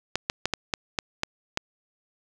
clicks, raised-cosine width 0.2 ms, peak -7 dBFS, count 8, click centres 0.156 / 0.299 / 0.456 / 0.537 / 0.738 / 0.988 / 1.234 / 1.574 s, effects none

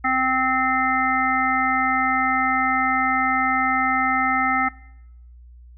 harmonic tone, 260 Hz, C4, 11 cents flat, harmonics 1 / 3 / 5 / 7 / 8, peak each -27 / -23 / -22 / -26 / -25 dBFS, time 0.04-4.69 s, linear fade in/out 10 ms, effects noise-tail reverb RT60 0.8 s tail -21 dB re dry + added 60 Hz sine -42 dBFS peak until 5.77 s

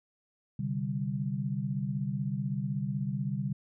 sine chord, C suspended second, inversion none, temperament equal, 130.81 / 146.83 / 196 Hz, C3 / D3 / G3, 0 / 0 / 0 cents, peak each -34 dBFS, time 0.59-3.53 s, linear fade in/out 5 ms, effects none

